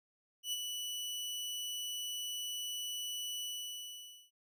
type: tone with ADSR envelope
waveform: sawtooth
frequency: 2960 Hz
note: F#7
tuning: in tune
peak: -30 dBFS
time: 0.43-4.31 s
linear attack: 95 ms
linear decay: 30 ms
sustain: -5 dB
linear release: 890 ms
effects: none